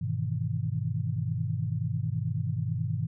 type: chord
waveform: sine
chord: E major seventh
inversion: first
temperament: equal with one note detuned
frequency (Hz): 101.34 / 123.47 / 155.56 / 164.81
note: G#2 / B2 / D#3 / E3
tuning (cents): -42 / 0 / 0 / 0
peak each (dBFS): -32 / -31 / -33 / -37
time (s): 0.01-3.07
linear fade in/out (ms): 10
effects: none